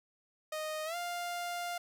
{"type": "tone with pitch glide", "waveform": "sawtooth", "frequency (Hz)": [620, 700], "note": ["D#5", "F5"], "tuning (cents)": [-6, 4], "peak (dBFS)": -32, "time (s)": [0.52, 1.78], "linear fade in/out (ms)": 5, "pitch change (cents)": 210, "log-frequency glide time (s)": [0.85, 0.96], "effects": []}